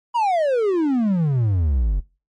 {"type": "exponential sweep", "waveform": "triangle", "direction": "down", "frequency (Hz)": [987.8, 43.65], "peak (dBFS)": -14, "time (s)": [0.14, 2.01], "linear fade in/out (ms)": 20, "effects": ["noise-tail reverb RT60 0.3 s tail -22 dB re dry", "MP3 48 kbps"]}